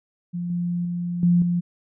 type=tone with level steps; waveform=sine; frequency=174.61 Hz; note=F3; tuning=in tune; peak=-25 / -22 / -24 / -14 / -19 dBFS; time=0.33-1.61 s; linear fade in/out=20 ms; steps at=0.5 / 0.85 / 1.23 / 1.42 s; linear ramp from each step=2 ms; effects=none